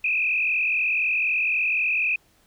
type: tone with frequency modulation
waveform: sine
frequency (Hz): 2515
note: D#7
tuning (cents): +18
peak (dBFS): -20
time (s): 0.04-2.16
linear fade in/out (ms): 5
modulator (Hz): 43.9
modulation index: 2.5
effects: pink hiss -61 dBFS RMS until 2.46 s